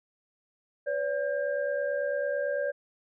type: tone cluster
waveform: sine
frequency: 503 / 572 / 1601 Hz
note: B4 / D5 / G6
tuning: +32 / -46 / +36 cents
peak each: -34 / -28 / -36 dBFS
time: 0.86-2.72 s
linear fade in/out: 20 ms
effects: none